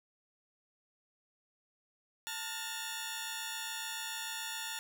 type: tone cluster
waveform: 15% pulse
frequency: 888 / 1425 / 1843 / 3452 Hz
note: A5 / F6 / A#6 / A7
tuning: +16 / +34 / -20 / -34 cents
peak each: -37 / -38 / -39 / -36 dBFS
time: 2.27-4.79 s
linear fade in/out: 0 ms
effects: none